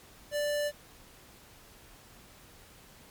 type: tone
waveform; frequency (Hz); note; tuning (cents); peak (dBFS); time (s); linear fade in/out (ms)
square; 587.3; D5; 0; -29; 0.31-0.72; 50
effects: pink hiss -55 dBFS RMS until 3.1 s + MP3 96 kbps